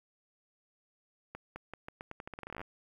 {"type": "accelerating click train", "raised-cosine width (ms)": 0.5, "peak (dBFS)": -27, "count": 20, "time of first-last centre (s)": [1.35, 2.615], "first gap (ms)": 210, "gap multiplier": 0.84, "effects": ["10-bit"]}